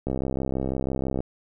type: click train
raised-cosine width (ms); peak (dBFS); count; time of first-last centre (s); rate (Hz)
2; -14; 76; 0.07-1.205; 66.1
effects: none